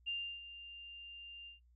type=tone with ADSR envelope; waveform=sine; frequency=2794 Hz; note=F7; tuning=in tune; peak=-35 dBFS; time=0.06-1.6 s; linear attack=23 ms; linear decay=320 ms; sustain=-13 dB; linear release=130 ms; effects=noise-tail reverb RT60 0.1 s tail -25 dB re dry + added 60 Hz sine -64 dBFS peak until 1.75 s